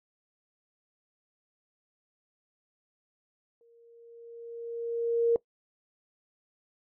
sine tone with exponential growth, 466.2 Hz, A#4, in tune, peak -19 dBFS, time 3.61-5.36 s, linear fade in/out 1 ms, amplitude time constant 380 ms, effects noise-tail reverb RT60 0.1 s tail -21 dB re dry

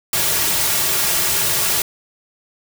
white noise with comb filter, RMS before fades -18 dBFS, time 0.13-1.82 s, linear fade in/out 2 ms, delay 3.9 ms, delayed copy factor -0.75, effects none

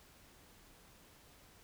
silence, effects pink hiss -62 dBFS RMS until 1.63 s

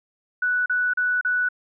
sine tone bursts, 1480 Hz, F#6, in tune, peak -19 dBFS, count 4, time 0.42-1.488 s, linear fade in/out 5 ms, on 240 ms, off 36 ms, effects none

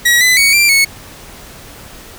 sawtooth tone with pitch steps, 1915 / 2009 / 2235 / 2363 / 2204 Hz, A#6 / B6 / C#7 / D7 / C#7, +46 / +29 / +14 / +10 / -11 cents, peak -4 dBFS, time 0.05-0.85 s, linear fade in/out 10 ms, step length 160 ms, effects pink hiss -35 dBFS RMS until 2.18 s

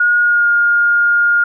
sine tone with pitch glide, 1440 to 1417.7 Hz, F#6 to F6, -47 to +26 cents, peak -9 dBFS, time 0-1.44 s, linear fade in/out 5 ms, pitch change -27 cents, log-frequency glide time 0.2-0.48 s, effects none

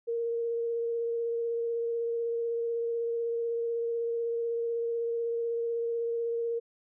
sine tone with vibrato, 465.4 Hz, A#4, 3 cents flat, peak -28 dBFS, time 0.07-6.6 s, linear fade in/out 20 ms, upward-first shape sine, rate 16 Hz, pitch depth 12 cents each way, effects none

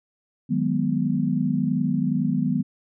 sine chord, G# minor seventh, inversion second, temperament equal, 155.56 / 185 / 207.7 / 246.9 Hz, D#3 / F#3 / G#3 / B3, 0 / 0 / 0 / 0 cents, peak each -26 / -26 / -27 / -24 dBFS, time 0.49-2.63 s, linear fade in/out 20 ms, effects none

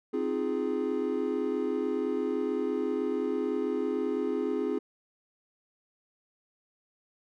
triangle chord, F minor seventh, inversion second, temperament equal, 261.6 / 311.1 / 349.2 / 415.3 Hz, C4 / Eb4 / F4 / Ab4, 0 / 0 / 0 / 0 cents, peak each -31 / -33 / -32 / -29 dBFS, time 0.13-4.79 s, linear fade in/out 10 ms, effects none

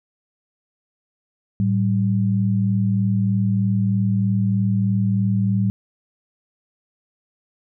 sine tone pair together, 110 / 193.19 Hz, A2 / G3, 0 / -25 cents, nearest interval minor seventh, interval 975 cents, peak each -19 dBFS, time 1.6-5.7 s, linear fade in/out 0 ms, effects none

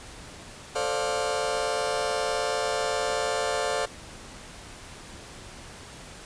sawtooth chord, D minor seventh, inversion second, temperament just, 440.5 / 528.6 / 587.3 / 704.8 Hz, A4 / C5 / D5 / F5, +2 / +18 / 0 / +16 cents, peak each -27 dBFS, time 0.75-3.86 s, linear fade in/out 10 ms, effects pink hiss -44 dBFS RMS until 6.25 s + resampled to 22050 Hz

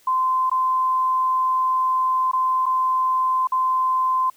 sine tone with dropouts, 1034 Hz, C6, 21 cents flat, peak -17 dBFS, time 0.07-4.3 s, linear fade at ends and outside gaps 5 ms, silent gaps 0.498-0.514 / 2.315-2.332 / 2.658-2.663 / 3.472-3.52 s, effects white hiss -56 dBFS RMS until 4.36 s

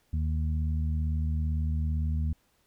harmonic tone, 77.78 Hz, D#2, in tune, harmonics 1 / 2 / 3, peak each -26 / -35 / -39 dBFS, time 0.13-2.33 s, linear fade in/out 5 ms, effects pink hiss -69 dBFS RMS until 2.66 s

